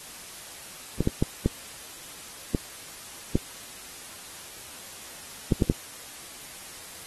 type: clicks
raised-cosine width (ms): 3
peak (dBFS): -8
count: 9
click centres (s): 1.006 / 1.074 / 1.225 / 1.46 / 2.548 / 3.355 / 5.522 / 5.622 / 5.699
effects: white hiss -43 dBFS RMS until 7.06 s + AAC 32 kbps